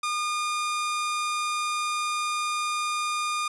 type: tone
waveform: sawtooth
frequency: 1215 Hz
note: D#6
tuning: 42 cents flat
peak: -22 dBFS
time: 0.03-3.48 s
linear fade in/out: 5 ms
effects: resampled to 24000 Hz